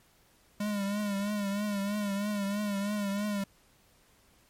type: tone with vibrato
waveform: square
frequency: 203.5 Hz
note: G#3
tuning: 35 cents flat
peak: -30 dBFS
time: 0.6-3.44 s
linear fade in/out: 5 ms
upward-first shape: triangle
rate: 3.1 Hz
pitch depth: 67 cents each way
effects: pink hiss -64 dBFS RMS until 4.49 s + MP3 64 kbps